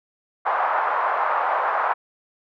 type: band-pass noise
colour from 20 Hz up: white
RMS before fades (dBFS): -22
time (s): 0.45-1.94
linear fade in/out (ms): 20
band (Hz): 700 to 1200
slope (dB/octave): 24
effects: none